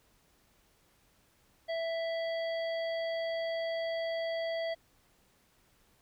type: harmonic tone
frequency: 660 Hz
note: E5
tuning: 2 cents sharp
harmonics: 1 / 3 / 5 / 7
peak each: -32 / -42 / -46 / -49 dBFS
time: 1.68-4.75 s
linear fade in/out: 20 ms
effects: pink hiss -68 dBFS RMS until 6.01 s